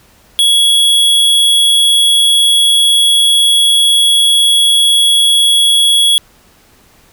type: tone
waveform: square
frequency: 3346 Hz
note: G#7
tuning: 12 cents sharp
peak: -7 dBFS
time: 0.39-6.18 s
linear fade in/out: 0 ms
effects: pink hiss -47 dBFS RMS until 7.12 s